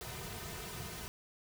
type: noise with comb filter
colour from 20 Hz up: pink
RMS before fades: -44 dBFS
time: 0.01-1.08 s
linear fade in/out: 0 ms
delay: 3.6 ms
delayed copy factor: -0.9
effects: none